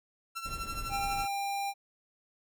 sawtooth tone with tremolo, 1351 Hz, E6, 42 cents sharp, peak -30 dBFS, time 0.35-1.28 s, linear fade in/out 20 ms, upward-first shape triangle, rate 12 Hz, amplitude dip 75%
brown noise, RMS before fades -41 dBFS, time 0.45-1.26 s, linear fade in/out 10 ms
square tone, 797 Hz, G5, 28 cents sharp, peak -32 dBFS, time 0.89-1.74 s, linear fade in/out 50 ms
effects none

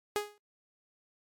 sawtooth tone with exponential decay, 415.3 Hz, G#4, in tune, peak -22 dBFS, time 0.16-0.38 s, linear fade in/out 0 ms, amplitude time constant 47 ms, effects noise-tail reverb RT60 0.1 s tail -22 dB re dry + MP3 96 kbps

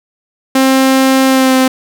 sawtooth tone with pitch glide, 265 to 260.3 Hz, C4 to C4, +22 to -9 cents, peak -3 dBFS, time 0.55-1.68 s, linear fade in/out 5 ms, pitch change -31 cents, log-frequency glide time 1.27-1.55 s, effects none

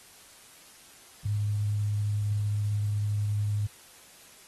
sine tone with quantisation, 103.83 Hz, G#2, in tune, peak -25 dBFS, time 1.25-3.67 s, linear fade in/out 10 ms, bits 9, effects white hiss -53 dBFS RMS until 4.47 s + AAC 32 kbps

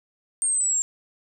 sine exponential sweep, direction down, 8700 to 7370 Hz, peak -20 dBFS, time 0.42-0.82 s, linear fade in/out 0 ms, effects none

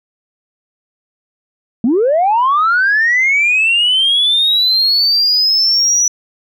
sine linear sweep, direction up, 211 to 5920 Hz, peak -8 dBFS, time 1.84-6.08 s, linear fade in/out 2 ms, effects tanh soft clip ceiling -6 dBFS

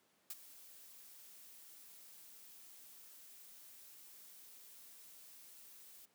blue noise with ADSR envelope, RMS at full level -42 dBFS, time 0.3-6.06 s, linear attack 5 ms, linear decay 34 ms, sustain -16 dB, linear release 11 ms, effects pink hiss -74 dBFS RMS until 6.14 s + high-pass 200 Hz 12 dB/octave

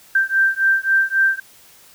sine beating tone pair, 1568 / 1571.7 Hz, G6 / G6, 0 / +4 cents, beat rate 3.7 Hz, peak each -17 dBFS, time 0.15-1.4 s, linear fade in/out 5 ms, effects white hiss -48 dBFS RMS until 1.94 s

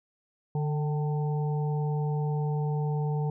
harmonic tone with a mistuned harmonic, 148.3 Hz, D3, 17 cents sharp, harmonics 1 / 3 / 5 / 6, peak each -26 / -36 / -40 / -42 dBFS, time 0.55-3.3 s, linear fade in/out 2 ms, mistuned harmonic 5, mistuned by +65 cents, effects none

